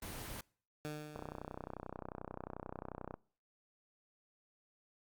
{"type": "noise", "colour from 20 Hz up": "pink", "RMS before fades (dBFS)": -45, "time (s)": [0.02, 0.41], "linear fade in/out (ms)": 5}
{"type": "tone with exponential decay", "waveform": "15% pulse", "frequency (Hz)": 151, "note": "D3", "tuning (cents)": 48, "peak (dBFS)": -33, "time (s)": [0.85, 1.96], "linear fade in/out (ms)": 0, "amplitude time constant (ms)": 240}
{"type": "click train", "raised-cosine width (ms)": 1, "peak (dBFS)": -29, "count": 63, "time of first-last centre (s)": [1.16, 3.141], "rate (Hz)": 31.3}
{"effects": ["noise-tail reverb RT60 0.5 s tail -26 dB re dry", "Opus 24 kbps"]}